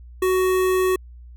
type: tone with notch filter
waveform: square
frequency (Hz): 372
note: F#4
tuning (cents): +9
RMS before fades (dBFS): -19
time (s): 0.22-0.96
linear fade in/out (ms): 5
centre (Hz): 4700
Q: 1.2
effects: added 60 Hz sine -39 dBFS peak until 1.36 s